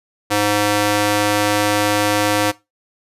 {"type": "tone with high-pass filter", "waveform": "square", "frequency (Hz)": 103.83, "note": "G#2", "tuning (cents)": 0, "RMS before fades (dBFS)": -17, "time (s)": [0.3, 2.52], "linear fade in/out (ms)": 20, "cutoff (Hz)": 380, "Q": 0.64, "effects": ["noise-tail reverb RT60 0.2 s tail -18 dB re dry", "resampled to 32000 Hz"]}